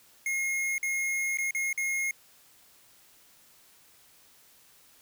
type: tone with dropouts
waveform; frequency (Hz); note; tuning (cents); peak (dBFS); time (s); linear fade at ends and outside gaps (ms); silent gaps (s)
square; 2151; C7; +47; -28; 0.26-2.11; 2; 0.781-0.829 / 1.373-1.385 / 1.509-1.548 / 1.729-1.776
effects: white hiss -59 dBFS RMS until 5.01 s